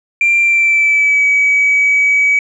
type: tone with pitch glide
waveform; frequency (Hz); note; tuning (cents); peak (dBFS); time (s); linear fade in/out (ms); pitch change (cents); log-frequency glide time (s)
sine; 2370 to 2276; D7 to C#7; +15 to +45; -7; 0.21-2.39; 2; -70; 0.39-1.25
effects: tanh soft clip ceiling -5 dBFS